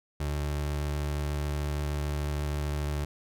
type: tone with vibrato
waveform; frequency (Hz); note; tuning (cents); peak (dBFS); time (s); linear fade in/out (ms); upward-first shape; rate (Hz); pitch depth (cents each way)
30% pulse; 73.42; D2; 0; -26; 0.2-3.05; 5; triangle; 8.2; 10
effects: none